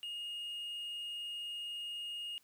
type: tone with hard clipping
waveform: sine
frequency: 2854 Hz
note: F7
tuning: 37 cents sharp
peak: -40 dBFS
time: 0.03-2.38 s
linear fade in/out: 0 ms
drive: 2 dB
effects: white hiss -70 dBFS RMS until 2.43 s